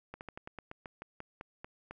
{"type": "slowing click train", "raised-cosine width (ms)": 0.5, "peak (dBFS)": -28, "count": 13, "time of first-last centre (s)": [0.14, 1.91], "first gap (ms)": 69, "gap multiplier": 1.13, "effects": []}